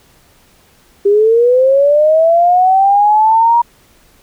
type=linear sweep; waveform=sine; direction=up; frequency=395.7 to 953 Hz; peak=-6 dBFS; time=1.05-3.62 s; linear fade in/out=10 ms; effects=pink hiss -49 dBFS RMS until 4.22 s